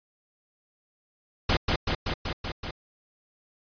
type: noise with echo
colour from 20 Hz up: pink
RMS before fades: -22 dBFS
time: 1.49-1.57 s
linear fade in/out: 5 ms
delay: 190 ms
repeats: 6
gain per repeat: -2 dB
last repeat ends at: 2.71 s
effects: resampled to 11025 Hz